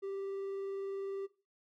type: tone with vibrato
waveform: triangle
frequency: 392 Hz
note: G4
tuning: in tune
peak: -35 dBFS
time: 0.02-1.27 s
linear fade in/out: 20 ms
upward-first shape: sine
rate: 20 Hz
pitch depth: 14 cents each way
effects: noise-tail reverb RT60 0.3 s tail -17 dB re dry